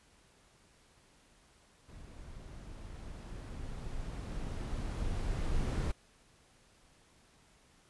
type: noise with level ramp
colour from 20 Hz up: brown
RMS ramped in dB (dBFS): -50 to -32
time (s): 1.88-5.92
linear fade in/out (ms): 10
effects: pink hiss -65 dBFS RMS until 7.89 s + resampled to 24000 Hz